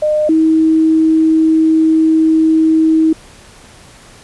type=tone pair in turn; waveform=sine; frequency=608 / 318.8 Hz; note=D#5 / D#4; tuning=-40 / +42 cents; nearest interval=major seventh; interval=1118 cents; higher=first; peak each=-10 / -7 dBFS; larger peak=second; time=0.02-0.29 / 0.29-3.13 s; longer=second; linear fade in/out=5 ms; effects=pink hiss -40 dBFS RMS until 4.23 s + resampled to 24000 Hz